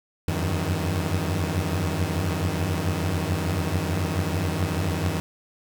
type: tone cluster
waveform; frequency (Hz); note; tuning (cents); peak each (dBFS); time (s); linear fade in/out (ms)
sawtooth; 85 / 91.9 / 96.5 / 156.6; F2 / F#2 / G2 / D#3; -46 / -11 / -27 / +11; -25; 0.28-5.2; 0
effects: 7-bit